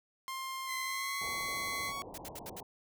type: tone with pitch glide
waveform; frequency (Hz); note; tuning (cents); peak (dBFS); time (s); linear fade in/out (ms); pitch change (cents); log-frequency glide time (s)
sawtooth; 1057 to 1116.6; C6 to C#6; +17 to +12; -34; 0.28-2.02; 0; +95; 0.8-1.27
type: tone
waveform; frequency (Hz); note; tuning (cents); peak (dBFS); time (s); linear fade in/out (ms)
sawtooth; 2049; C7; -37; -34; 0.66-1.93; 50
type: low-pass noise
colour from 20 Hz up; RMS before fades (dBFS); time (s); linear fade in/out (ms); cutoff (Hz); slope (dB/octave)
white; -48; 1.21-2.63; 2; 1000; 96
type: noise bursts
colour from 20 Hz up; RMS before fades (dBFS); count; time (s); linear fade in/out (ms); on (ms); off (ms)
white; -45; 5; 2.14-2.604; 5; 40; 66
effects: none